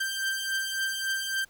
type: beating tone pair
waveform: sawtooth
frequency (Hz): 1568 / 1571.6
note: G6 / G6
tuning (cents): 0 / +4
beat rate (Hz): 3.6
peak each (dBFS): -30 / -26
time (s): 0-1.45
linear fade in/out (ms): 10
effects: pink hiss -61 dBFS RMS until 1.49 s